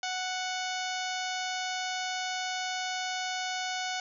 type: harmonic tone with a mistuned harmonic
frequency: 740 Hz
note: F#5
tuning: in tune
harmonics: 1 / 2 / 3 / 4 / 5 / 6 / 7 / 8 / 9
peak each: -35 / -38 / -40 / -41 / -42 / -43 / -43 / -44 / -45 dBFS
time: 0.03-4 s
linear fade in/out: 2 ms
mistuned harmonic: 5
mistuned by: -49 cents
effects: none